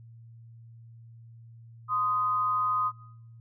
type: tone pair together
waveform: sine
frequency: 1031.2 / 1244.5 Hz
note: C6 / D#6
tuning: -26 / 0 cents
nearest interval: minor third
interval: 326 cents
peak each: -32 / -25 dBFS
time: 1.88-2.92 s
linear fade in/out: 50 ms
effects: noise-tail reverb RT60 0.8 s tail -21 dB re dry + added 115 Hz sine -47 dBFS peak until 3.4 s